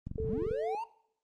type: click train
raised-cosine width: 5 ms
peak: -26 dBFS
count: 11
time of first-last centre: 0.07-0.511 s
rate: 22.7 Hz
type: tone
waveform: sine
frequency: 440.8 Hz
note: A4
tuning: 3 cents sharp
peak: -32 dBFS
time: 0.18-0.75 s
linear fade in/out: 2 ms
type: linear sweep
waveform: triangle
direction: up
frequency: 51.91 to 941 Hz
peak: -32 dBFS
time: 0.21-0.84 s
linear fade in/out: 5 ms
effects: noise-tail reverb RT60 0.6 s tail -18 dB re dry + Opus 32 kbps